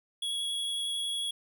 square tone with vibrato, 3342 Hz, G#7, 10 cents sharp, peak -31 dBFS, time 0.22-1.31 s, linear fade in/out 5 ms, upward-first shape triangle, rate 11 Hz, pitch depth 11 cents each way, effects none

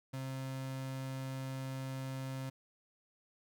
35% pulse tone, 132.7 Hz, C3, 25 cents sharp, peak -37 dBFS, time 0.13-2.5 s, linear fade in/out 10 ms, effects none

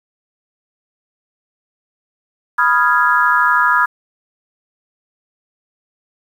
sine chord, F half-diminished seventh, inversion second, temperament equal, 987.8 / 1244.5 / 1396.9 / 1661.2 Hz, Cb6 / Eb6 / F6 / Ab6, 0 / 0 / 0 / 0 cents, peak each -16 dBFS, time 2.58-3.86 s, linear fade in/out 10 ms, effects 7-bit

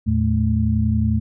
sine tone cluster, 80.4 / 111.5 / 217.4 Hz, E2 / A2 / A3, -43 / +23 / -21 cents, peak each -20 dBFS, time 0.06-1.2 s, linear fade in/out 20 ms, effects none

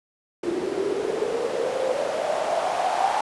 white noise with band-pass filter sweep, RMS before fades -25 dBFS, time 0.43-3.21 s, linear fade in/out 5 ms, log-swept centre 340 to 810 Hz, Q 7.3, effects resampled to 24000 Hz

